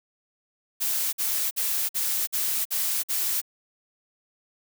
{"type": "noise bursts", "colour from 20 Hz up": "blue", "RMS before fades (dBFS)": -26, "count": 7, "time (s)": [0.8, 3.416], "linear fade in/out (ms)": 20, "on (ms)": 330, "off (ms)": 51, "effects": []}